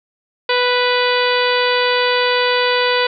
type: harmonic tone with a mistuned harmonic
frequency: 493.9 Hz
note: B4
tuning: in tune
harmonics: 1 / 2 / 3 / 4 / 5 / 6 / 7 / 8 / 9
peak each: -17 / -20 / -22 / -23 / -24 / -25 / -25 / -26 / -27 dBFS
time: 0.49-3.07 s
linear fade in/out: 5 ms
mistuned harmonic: 9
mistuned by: +65 cents
effects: none